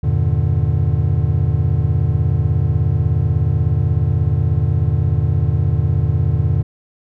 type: chord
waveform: triangle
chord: E half-diminished seventh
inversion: none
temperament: just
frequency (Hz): 82.41 / 98.89 / 118.67 / 148.33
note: E2 / G2 / Bb2 / D3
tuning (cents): 0 / +16 / +31 / +18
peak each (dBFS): -17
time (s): 0.03-6.63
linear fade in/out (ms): 10
effects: none